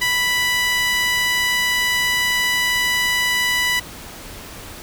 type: tone with high-pass filter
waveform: sawtooth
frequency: 987.8 Hz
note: B5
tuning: in tune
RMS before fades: -19 dBFS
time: 0.01-3.8 s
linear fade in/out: 10 ms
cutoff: 2000 Hz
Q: 2
effects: pink hiss -36 dBFS RMS until 4.82 s